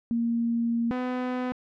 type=tone pair in turn; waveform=sine / sawtooth; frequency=233.1 / 251.6 Hz; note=A#3 / B3; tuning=0 / +32 cents; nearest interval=minor second; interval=132 cents; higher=second; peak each=-23 dBFS; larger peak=neither; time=0.11-0.91 / 0.91-1.52 s; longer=first; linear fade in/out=0 ms; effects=low-pass 2000 Hz 12 dB/octave